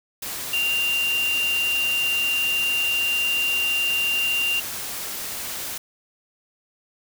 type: tone in noise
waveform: sine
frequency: 2783 Hz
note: F7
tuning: 7 cents flat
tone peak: -20 dBFS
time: 0.53-4.6 s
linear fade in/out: 5 ms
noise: white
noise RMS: -31 dBFS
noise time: 0.22-5.78 s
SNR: +8 dB
effects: none